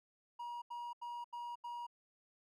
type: tone bursts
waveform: triangle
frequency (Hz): 955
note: A#5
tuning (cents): +42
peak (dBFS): -40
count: 5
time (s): 0.39-1.868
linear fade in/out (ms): 10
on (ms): 230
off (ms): 82
effects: none